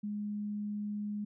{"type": "tone", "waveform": "sine", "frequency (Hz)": 207.7, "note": "G#3", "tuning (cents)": 0, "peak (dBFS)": -34, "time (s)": [0.03, 1.25], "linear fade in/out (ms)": 10, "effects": []}